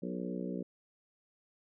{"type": "harmonic tone with a mistuned harmonic", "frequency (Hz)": 61.3, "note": "B1", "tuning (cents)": -12, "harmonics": [3, 4, 5, 6, 7, 8, 9], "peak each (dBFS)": [-39, -41, -43, -45, -46, -47, -48], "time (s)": [0.02, 0.63], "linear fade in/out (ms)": 10, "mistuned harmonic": 7, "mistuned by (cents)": 21, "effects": []}